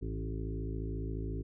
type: harmonic tone with a mistuned harmonic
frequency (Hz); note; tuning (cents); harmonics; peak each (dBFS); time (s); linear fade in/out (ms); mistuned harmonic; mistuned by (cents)
54.3; A1; -22; 1 / 2 / 3 / 5 / 6 / 7 / 8; -37 / -40 / -44 / -44 / -48 / -45 / -50; 0.01-1.43; 20; 2; -42
effects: none